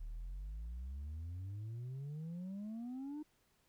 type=exponential sweep; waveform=sine; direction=up; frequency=36.62 to 308.6 Hz; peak=-39 dBFS; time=0-3.23 s; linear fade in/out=10 ms; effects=tanh soft clip ceiling -41 dBFS + pink hiss -75 dBFS RMS until 3.68 s